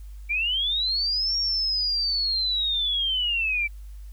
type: linear two-way sweep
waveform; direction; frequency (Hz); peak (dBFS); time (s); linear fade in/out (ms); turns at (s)
sine; up then down; 2300 to 5588 to 2300; -22; 0.29-3.68; 20; 1.37
effects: added 50 Hz sine -37 dBFS peak until 4.12 s + white hiss -61 dBFS RMS until 4.12 s